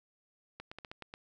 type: clicks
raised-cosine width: 0.3 ms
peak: -28 dBFS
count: 7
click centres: 0.6 / 0.715 / 0.786 / 0.848 / 0.915 / 1.023 / 1.139 s
effects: none